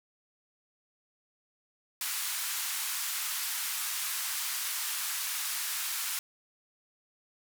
white band-pass noise, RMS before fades -34 dBFS, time 2.01-6.19 s, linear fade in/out 2 ms, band 1000 to 16000 Hz, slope 24 dB/octave, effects none

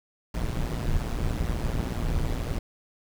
brown noise with amplitude modulation, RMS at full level -24 dBFS, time 0.34-2.59 s, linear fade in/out 5 ms, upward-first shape sine, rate 117 Hz, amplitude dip 80%, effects none

